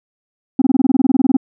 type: tone bursts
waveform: sine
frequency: 263.6 Hz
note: C4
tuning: 13 cents sharp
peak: -6 dBFS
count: 16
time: 0.59-1.368 s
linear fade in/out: 5 ms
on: 28 ms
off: 22 ms
effects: tanh soft clip ceiling -8 dBFS